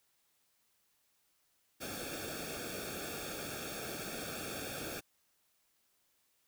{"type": "noise with comb filter", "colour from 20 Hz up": "pink", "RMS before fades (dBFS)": -42, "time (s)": [1.8, 5.01], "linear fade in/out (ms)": 20, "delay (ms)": 1, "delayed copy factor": -1, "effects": ["white hiss -75 dBFS RMS until 6.47 s"]}